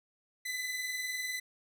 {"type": "tone pair together", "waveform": "sawtooth", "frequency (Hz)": [2004, 2024], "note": ["B6", "B6"], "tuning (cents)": [25, 42], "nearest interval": "unison", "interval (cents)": 17, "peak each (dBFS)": [-32, -38], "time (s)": [0.45, 1.4], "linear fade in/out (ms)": 10, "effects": []}